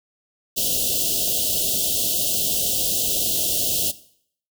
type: band-stop noise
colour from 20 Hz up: white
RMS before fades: -22 dBFS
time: 0.56-3.92 s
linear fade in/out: 20 ms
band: 710 to 2800 Hz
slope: 96 dB/octave
effects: noise-tail reverb RT60 0.6 s tail -17 dB re dry